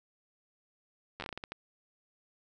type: slowing click train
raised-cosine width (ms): 0.3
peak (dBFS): -23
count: 10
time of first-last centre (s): 1.2-1.52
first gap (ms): 10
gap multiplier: 1.3
effects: none